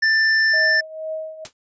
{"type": "tone", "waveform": "square", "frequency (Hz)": 1774, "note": "A6", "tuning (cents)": 14, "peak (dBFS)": -15, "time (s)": [0.02, 0.81], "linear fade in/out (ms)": 10}
{"type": "tone with tremolo", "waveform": "sine", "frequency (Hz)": 632, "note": "D#5", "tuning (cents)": 27, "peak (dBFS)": -23, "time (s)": [0.53, 1.45], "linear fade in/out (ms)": 10, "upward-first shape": "triangle", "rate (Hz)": 2.1, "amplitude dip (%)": 80}
{"type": "noise with exponential decay", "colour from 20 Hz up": "white", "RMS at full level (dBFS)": -28, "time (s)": [1.45, 1.53], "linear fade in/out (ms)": 1, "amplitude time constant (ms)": 16}
{"effects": ["resampled to 16000 Hz"]}